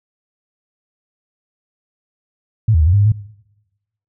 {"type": "tone with pitch steps", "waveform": "sine", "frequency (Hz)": [110, 81, 76.1, 88.8, 101.4, 102, 108.3], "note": ["A2", "E2", "D#2", "F2", "G#2", "G#2", "A2"], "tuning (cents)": [0, -30, -38, 29, -41, -31, -27], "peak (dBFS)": -9, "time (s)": [2.68, 3.121], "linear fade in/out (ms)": 5, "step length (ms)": 63, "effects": ["noise-tail reverb RT60 1.0 s tail -22 dB re dry"]}